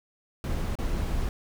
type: noise with dropouts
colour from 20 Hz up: brown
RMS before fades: -28 dBFS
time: 0.44-1.29 s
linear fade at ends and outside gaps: 1 ms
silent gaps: 0.754-0.787 s
effects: none